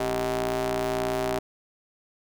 sawtooth ring-modulated tone, 120.2 Hz, B2, 46 cents flat, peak -18 dBFS, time 0-1.39 s, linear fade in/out 5 ms, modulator 510 Hz, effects none

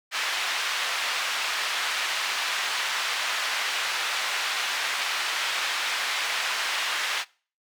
white band-pass noise, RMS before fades -28 dBFS, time 0.11-7.25 s, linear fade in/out 50 ms, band 1000 to 3200 Hz, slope 12 dB/octave, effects noise-tail reverb RT60 0.4 s tail -23 dB re dry

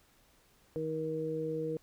harmonic tone, 158.1 Hz, D#3, 28 cents sharp, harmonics 1 / 2 / 3, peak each -40 / -39 / -34 dBFS, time 0.76-1.77 s, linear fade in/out 0 ms, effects pink hiss -66 dBFS RMS until 1.82 s

